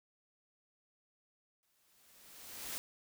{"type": "noise with exponential growth", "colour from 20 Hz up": "white", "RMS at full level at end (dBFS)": -40, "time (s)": [1.63, 2.78], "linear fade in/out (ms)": 0, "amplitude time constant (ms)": 250, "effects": []}